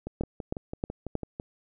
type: two click trains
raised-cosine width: 2 ms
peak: -21 / -15 dBFS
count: 9 / 4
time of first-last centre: 0.07-1.399 / 0.21-1.153 s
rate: 6.02 / 3.18 Hz
effects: none